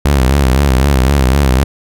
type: tone with vibrato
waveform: sawtooth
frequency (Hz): 67.3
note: C2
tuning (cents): +49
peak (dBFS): -4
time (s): 0.05-1.64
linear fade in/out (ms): 5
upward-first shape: sine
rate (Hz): 3.9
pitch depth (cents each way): 120
effects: none